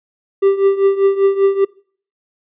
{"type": "tone with tremolo", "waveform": "triangle", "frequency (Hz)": 392.7, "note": "G4", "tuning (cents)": 3, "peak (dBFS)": -5, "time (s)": [0.42, 1.65], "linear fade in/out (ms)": 10, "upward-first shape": "triangle", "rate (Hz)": 5.1, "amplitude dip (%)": 85, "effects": ["noise-tail reverb RT60 0.5 s tail -24 dB re dry", "resampled to 8000 Hz"]}